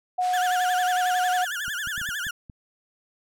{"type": "tone", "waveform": "sine", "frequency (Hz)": 729, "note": "F#5", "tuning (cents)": -26, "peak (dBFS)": -21, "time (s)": [0.18, 1.45], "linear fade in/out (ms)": 10}
{"type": "band-pass noise", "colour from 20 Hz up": "pink", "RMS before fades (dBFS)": -41, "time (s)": [0.2, 1.47], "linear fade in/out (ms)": 50, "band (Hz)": [1300, 9700], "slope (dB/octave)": 24}
{"type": "tone with vibrato", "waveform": "35% pulse", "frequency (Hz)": 1569, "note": "G6", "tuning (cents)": 1, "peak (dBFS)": -26, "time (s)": [0.33, 2.31], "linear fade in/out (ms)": 5, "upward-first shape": "sine", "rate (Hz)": 11, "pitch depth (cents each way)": 200}
{"type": "clicks", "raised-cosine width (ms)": 5, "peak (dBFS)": -30, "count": 7, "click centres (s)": [1.681, 1.873, 1.979, 2.015, 2.09, 2.268, 2.498]}
{"effects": []}